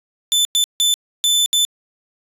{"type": "tone bursts at uneven times", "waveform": "sawtooth", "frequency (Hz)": 3520, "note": "A7", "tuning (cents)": 0, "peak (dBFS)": -10, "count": 5, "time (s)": [[0.32, 0.45], [0.55, 0.64], [0.8, 0.94], [1.24, 1.46], [1.53, 1.65]], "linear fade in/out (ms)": 0, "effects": ["resampled to 32000 Hz"]}